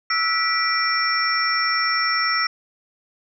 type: tone cluster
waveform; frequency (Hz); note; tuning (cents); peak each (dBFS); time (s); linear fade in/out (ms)
sine; 1311 / 1441 / 1961 / 2341 / 5450; E6 / F#6 / B6 / D7 / F8; -10 / -46 / -13 / -6 / -43; -23 / -32 / -23 / -29 / -23; 0.1-2.47; 5
effects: none